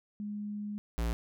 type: tone pair in turn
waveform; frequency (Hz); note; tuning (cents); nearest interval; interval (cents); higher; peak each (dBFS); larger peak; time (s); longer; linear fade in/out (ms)
sine / square; 207.5 / 57.46; G#3 / A#1; -1 / -24; octave + minor seventh; 2223; first; -35 / -30; second; 0.2-0.78 / 0.98-1.13; first; 0
effects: none